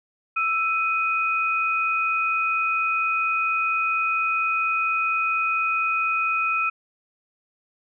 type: tone pair together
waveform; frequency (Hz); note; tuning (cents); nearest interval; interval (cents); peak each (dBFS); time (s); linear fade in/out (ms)
sine; 1324.3 / 2500; E6 / D#7; +8 / +8; major seventh; 1100; -23; 0.36-6.7; 10
effects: none